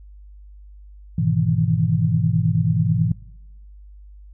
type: chord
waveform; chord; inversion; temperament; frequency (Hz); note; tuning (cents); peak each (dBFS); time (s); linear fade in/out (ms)
sine; E major seventh; first; equal; 103.83 / 123.47 / 155.56 / 164.81; G#2 / B2 / D#3 / E3; 0 / 0 / 0 / 0; -23 / -22 / -23 / -20; 1.18-3.12; 5
effects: noise-tail reverb RT60 0.9 s tail -23 dB re dry + added 50 Hz sine -40 dBFS peak until 4.33 s